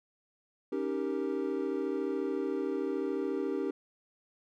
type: chord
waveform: triangle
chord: Eb dominant seventh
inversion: third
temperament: equal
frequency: 277.2 / 311.1 / 392 / 466.2 Hz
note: Db4 / Eb4 / G4 / Bb4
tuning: 0 / 0 / 0 / 0 cents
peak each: -34 / -35 / -32 / -36 dBFS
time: 0.72-3.71 s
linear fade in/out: 5 ms
effects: none